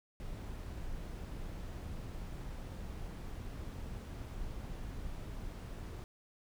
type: noise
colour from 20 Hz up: brown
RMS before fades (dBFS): -43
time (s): 0.2-6.04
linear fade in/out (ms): 0
effects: none